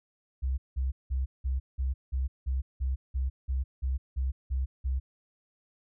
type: tone bursts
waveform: sine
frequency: 65.41 Hz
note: C2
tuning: in tune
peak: -26 dBFS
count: 14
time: 0.42-5 s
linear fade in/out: 20 ms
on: 160 ms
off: 180 ms
effects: none